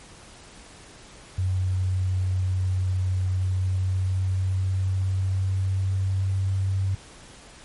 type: tone with pitch glide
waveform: sine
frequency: 93 to 96.06 Hz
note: F#2 to G2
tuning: +9 to -35 cents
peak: -21 dBFS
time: 1.38-6.95 s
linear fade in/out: 5 ms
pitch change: +56 cents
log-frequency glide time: 3.27-6.44 s
effects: pink hiss -47 dBFS RMS until 7.64 s + MP3 48 kbps